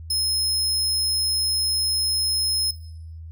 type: tone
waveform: sawtooth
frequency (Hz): 5160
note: E8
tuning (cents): -38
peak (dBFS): -18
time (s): 0.1-2.71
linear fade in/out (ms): 5
effects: noise-tail reverb RT60 0.8 s tail -20 dB re dry + added 81 Hz sine -35 dBFS peak until 3.31 s